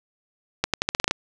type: accelerating click train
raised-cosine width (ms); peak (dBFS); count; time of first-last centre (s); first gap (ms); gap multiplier
0.2; -3; 9; 0.64-1.11; 97; 0.85
effects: none